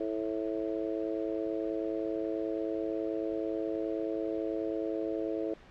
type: harmonic tone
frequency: 109.3 Hz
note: A2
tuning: 11 cents flat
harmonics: 3 / 4 / 5 / 6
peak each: -34 / -36 / -38 / -40 dBFS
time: 0-5.54 s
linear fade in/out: 5 ms
effects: pink hiss -55 dBFS RMS until 5.7 s + low-pass 3000 Hz 12 dB/octave